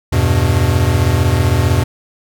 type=chord; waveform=square; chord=E minor; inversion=none; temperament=equal with one note detuned; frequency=82.41 / 98 / 124.4 Hz; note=E2 / G2 / B2; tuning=0 / 0 / +13 cents; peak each=-16 dBFS; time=0.12-1.84 s; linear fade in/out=10 ms; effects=none